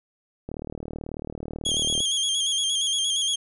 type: click train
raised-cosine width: 2 ms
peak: -20 dBFS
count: 59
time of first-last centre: 0.49-2.004 s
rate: 38.3 Hz
type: tone with vibrato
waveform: sawtooth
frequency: 3257 Hz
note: G#7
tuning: 34 cents flat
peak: -19 dBFS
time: 1.65-3.36 s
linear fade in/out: 10 ms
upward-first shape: square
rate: 8.6 Hz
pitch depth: 42 cents each way
effects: resampled to 24000 Hz